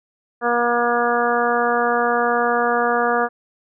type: harmonic tone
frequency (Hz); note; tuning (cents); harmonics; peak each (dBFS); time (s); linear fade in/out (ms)
238.9; A#3; +43; 1 / 2 / 3 / 4 / 5 / 6 / 7; -27 / -21 / -21 / -27 / -23 / -25 / -26; 0.41-3.29; 50
effects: none